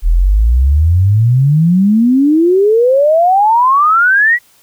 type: exponential sweep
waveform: sine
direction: up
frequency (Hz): 38.07 to 1975.5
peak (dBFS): -6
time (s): 0.02-4.39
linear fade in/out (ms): 50
effects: white hiss -49 dBFS RMS until 4.62 s